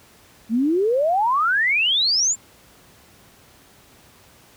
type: exponential sweep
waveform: sine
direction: up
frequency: 213.2 to 7459 Hz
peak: -16 dBFS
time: 0.49-2.36 s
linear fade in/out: 50 ms
effects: pink hiss -51 dBFS RMS until 4.56 s + high-pass 60 Hz 12 dB/octave